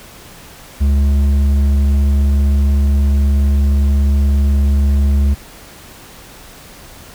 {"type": "tone with hard clipping", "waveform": "sine", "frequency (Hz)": 70.4, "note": "C#2", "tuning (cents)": 27, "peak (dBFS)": -11, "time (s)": [0.8, 5.35], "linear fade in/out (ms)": 20, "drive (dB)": 6, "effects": ["pink hiss -38 dBFS RMS until 7.14 s"]}